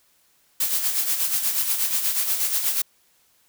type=noise with tremolo; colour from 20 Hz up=blue; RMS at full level=-21 dBFS; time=0.6-2.82 s; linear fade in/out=5 ms; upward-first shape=sine; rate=8.3 Hz; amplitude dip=55%; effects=white hiss -62 dBFS RMS until 3.48 s